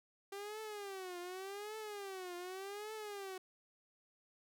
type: tone with vibrato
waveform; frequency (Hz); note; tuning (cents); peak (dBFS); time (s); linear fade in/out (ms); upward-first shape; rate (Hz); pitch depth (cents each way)
sawtooth; 392; G4; 0; -40; 0.32-3.38; 5; triangle; 0.86; 200
effects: none

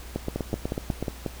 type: two click trains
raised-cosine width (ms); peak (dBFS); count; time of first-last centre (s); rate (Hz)
2; -14 / -14; 6 / 8; 0.36-1.263 / 0.16-1.026; 5.54 / 8.08
effects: added 60 Hz sine -40 dBFS peak until 1.4 s + pink hiss -45 dBFS RMS until 1.4 s

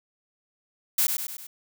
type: noise with echo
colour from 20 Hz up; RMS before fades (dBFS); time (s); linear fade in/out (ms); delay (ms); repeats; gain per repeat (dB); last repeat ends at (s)
blue; -22; 0.98-1.07; 5; 100; 4; -5; 1.47
effects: none

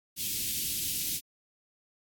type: band-stop noise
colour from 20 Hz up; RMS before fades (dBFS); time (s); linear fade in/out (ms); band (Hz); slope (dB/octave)
white; -32; 0.16-1.21; 50; 310 to 2700; 24
effects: AAC 64 kbps

